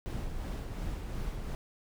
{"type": "noise with tremolo", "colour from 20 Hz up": "brown", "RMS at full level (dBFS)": -35, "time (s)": [0.06, 1.55], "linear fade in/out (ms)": 0, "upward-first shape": "sine", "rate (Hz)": 2.8, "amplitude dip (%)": 35, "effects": []}